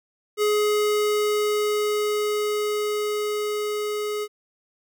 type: tone with level ramp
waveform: square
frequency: 420 Hz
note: G#4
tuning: 19 cents sharp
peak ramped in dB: -19 to -26 dBFS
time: 0.37-4.28 s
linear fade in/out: 50 ms
effects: none